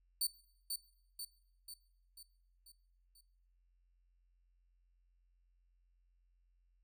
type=tone with echo; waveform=15% pulse; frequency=4530 Hz; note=C#8; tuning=37 cents sharp; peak=-26 dBFS; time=0.21-0.27 s; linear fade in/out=5 ms; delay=490 ms; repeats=6; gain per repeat=-5 dB; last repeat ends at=3.21 s; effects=noise-tail reverb RT60 0.8 s tail -22 dB re dry + added 44 Hz sine -70 dBFS peak until 6.83 s